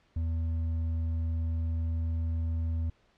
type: tone with hard clipping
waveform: sine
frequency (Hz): 81.8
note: E2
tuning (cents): -13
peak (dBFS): -29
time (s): 0.16-2.9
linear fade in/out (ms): 5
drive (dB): 4
effects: pink hiss -67 dBFS RMS until 3.17 s + low-pass 4000 Hz 12 dB/octave